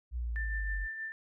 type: linear sweep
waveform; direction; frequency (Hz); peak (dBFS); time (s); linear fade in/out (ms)
sine; down; 61.74 to 46.28; -32; 0.11-0.88; 50
type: tone with tremolo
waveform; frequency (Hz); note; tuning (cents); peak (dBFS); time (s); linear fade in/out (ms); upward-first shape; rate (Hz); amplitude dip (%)
sine; 1779; A6; +19; -35; 0.36-1.12; 0; sine; 6.3; 40
effects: none